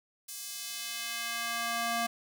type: tone with high-pass filter sweep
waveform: square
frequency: 233.1 Hz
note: A#3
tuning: in tune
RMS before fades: -35 dBFS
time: 0.28-2.07 s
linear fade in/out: 10 ms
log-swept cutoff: 7000 to 590 Hz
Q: 0.81
effects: none